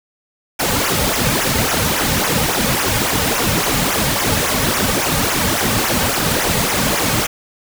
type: noise with flanger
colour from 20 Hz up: pink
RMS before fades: -17 dBFS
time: 0.59-7.27 s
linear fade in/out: 10 ms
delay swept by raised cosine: 0.22 to 3.02 ms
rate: 3.6 Hz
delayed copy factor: -0.8
effects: none